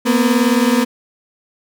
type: beating tone pair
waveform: 35% pulse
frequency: 233.1 / 252.1 Hz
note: A#3 / B3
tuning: 0 / +36 cents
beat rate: 19 Hz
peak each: -13 dBFS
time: 0.05-0.85 s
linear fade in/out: 20 ms
effects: none